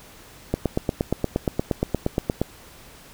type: click train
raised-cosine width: 2 ms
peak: -7 dBFS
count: 17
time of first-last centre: 0.54-2.416 s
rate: 8.53 Hz
effects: pink hiss -47 dBFS RMS until 3.13 s